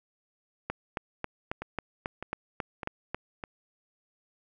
two click trains, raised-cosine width 0.5 ms, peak -21 / -16 dBFS, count 4 / 10, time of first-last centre 1.62-3.438 / 0.7-3.146 s, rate 1.65 / 3.68 Hz, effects none

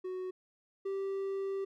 triangle tone pair in turn, 370 / 390.2 Hz, F#4 / G4, 0 / -8 cents, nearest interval minor second, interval 92 cents, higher second, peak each -34 / -31 dBFS, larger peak second, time 0.04-0.31 / 0.85-1.65 s, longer second, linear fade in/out 10 ms, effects none

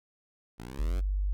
10% pulse exponential sweep, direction up, 53.9 to 98 Hz, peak -32 dBFS, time 0.58-1.01 s, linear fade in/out 20 ms
sine tone, 49.12 Hz, G1, 4 cents sharp, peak -26 dBFS, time 0.79-1.33 s, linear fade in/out 0 ms
effects none

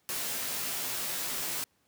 white noise with comb filter, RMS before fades -34 dBFS, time 0.09-1.64 s, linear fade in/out 0 ms, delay 15 ms, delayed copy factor +0.7, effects pink hiss -71 dBFS RMS until 1.87 s + high-pass 100 Hz 12 dB/octave

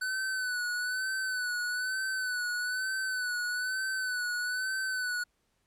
square tone with vibrato, 1500 Hz, F#6, 23 cents sharp, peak -31 dBFS, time 0.01-5.24 s, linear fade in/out 10 ms, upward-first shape sine, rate 1.1 Hz, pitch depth 46 cents each way, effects pink hiss -75 dBFS RMS until 5.66 s + low-pass 12000 Hz 12 dB/octave

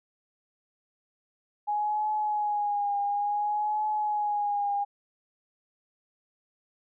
sine tone with vibrato, 830.6 Hz, G#5, in tune, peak -25 dBFS, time 1.67-4.85 s, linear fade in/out 20 ms, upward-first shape triangle, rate 0.57 Hz, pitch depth 48 cents each way, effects none

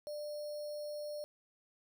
sine tone with sample-and-hold, 594 Hz, D5, 20 cents sharp, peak -39 dBFS, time 0.07-1.24 s, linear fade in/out 0 ms, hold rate 4900 Hz, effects none

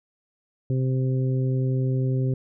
harmonic tone, 130.3 Hz, C3, 7 cents flat, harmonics 1 / 2 / 3 / 4, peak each -21 / -31 / -32 / -38 dBFS, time 0.7-2.34 s, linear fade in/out 2 ms, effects none

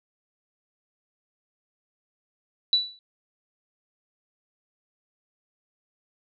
sine tone with exponential decay, 3951 Hz, B7, in tune, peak -14 dBFS, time 2.73-2.99 s, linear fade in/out 1 ms, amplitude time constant 55 ms, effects none

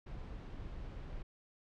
brown noise, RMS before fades -45 dBFS, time 0.06-1.23 s, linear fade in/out 10 ms, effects low-pass 4000 Hz 12 dB/octave

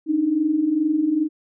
sine tone pair together, 288.7 / 311.1 Hz, D4 / D#4, -30 / 0 cents, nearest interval minor second, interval 130 cents, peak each -24 / -18 dBFS, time 0.06-1.29 s, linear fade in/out 50 ms, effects none

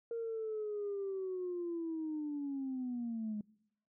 sine linear sweep, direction down, 466.2 to 207.7 Hz, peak -35 dBFS, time 0.11-3.41 s, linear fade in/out 2 ms, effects noise-tail reverb RT60 0.8 s tail -24 dB re dry + tanh soft clip ceiling -32 dBFS

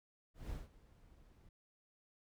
brown noise with ADSR envelope, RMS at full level -44 dBFS, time 0.34-1.49 s, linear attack 170 ms, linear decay 170 ms, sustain -19 dB, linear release 4 ms, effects none

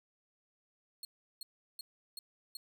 sawtooth tone bursts, 4285 Hz, C8, 40 cents sharp, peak -39 dBFS, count 5, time 1.03-2.57 s, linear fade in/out 2 ms, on 20 ms, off 360 ms, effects none

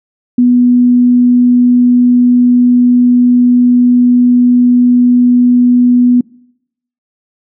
sine tone, 245.6 Hz, B3, 9 cents flat, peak -4 dBFS, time 0.38-6.21 s, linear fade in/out 5 ms, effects noise-tail reverb RT60 0.8 s tail -25 dB re dry

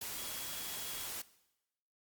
sine tone in noise, 3322 Hz, G#7, in tune, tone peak -50 dBFS, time 0.18-1.07 s, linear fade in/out 5 ms, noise white, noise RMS -42 dBFS, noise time 0.01-1.22 s, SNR -11 dB, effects noise-tail reverb RT60 0.9 s tail -18 dB re dry + Opus 48 kbps

